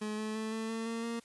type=tone with pitch steps; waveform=30% pulse; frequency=213 / 216.1 / 219.2 / 222.4 / 225.7 / 228.9 / 232.3 Hz; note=G#3 / A3 / A3 / A3 / A3 / A#3 / A#3; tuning=+44 / -31 / -6 / +19 / +44 / -31 / -6 cents; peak=-32 dBFS; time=0.01-1.2 s; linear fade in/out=10 ms; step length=170 ms; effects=white hiss -62 dBFS RMS until 1.24 s + resampled to 24000 Hz